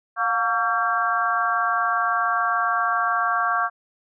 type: harmonic tone with a mistuned harmonic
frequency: 227.1 Hz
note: A#3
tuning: 45 cents flat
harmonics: 3 / 4 / 5 / 6 / 7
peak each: -26 / -34 / -23 / -25 / -26 dBFS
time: 0.16-3.7 s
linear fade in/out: 50 ms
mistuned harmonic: 3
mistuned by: +73 cents
effects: none

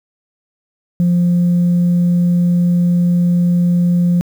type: tone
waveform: sine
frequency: 175.2 Hz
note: F3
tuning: 6 cents sharp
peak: -8 dBFS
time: 1-4.21 s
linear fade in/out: 0 ms
effects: tanh soft clip ceiling -8 dBFS + 7-bit

